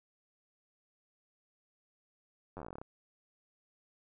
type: slowing click train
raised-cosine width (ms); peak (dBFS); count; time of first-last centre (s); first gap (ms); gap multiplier
1; -30; 14; 2.57-2.815; 10; 1.1
effects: none